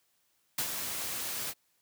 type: noise with ADSR envelope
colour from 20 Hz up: white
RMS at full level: -30 dBFS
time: 0.58-1.54 s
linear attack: 6 ms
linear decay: 72 ms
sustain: -6 dB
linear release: 45 ms
effects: white hiss -73 dBFS RMS until 1.81 s + high-pass 60 Hz 12 dB/octave